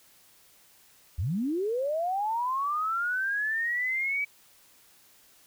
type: linear sweep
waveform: sine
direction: up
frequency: 67.3 to 2298 Hz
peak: -26 dBFS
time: 1.18-4.25 s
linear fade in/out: 10 ms
effects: white hiss -59 dBFS RMS until 5.46 s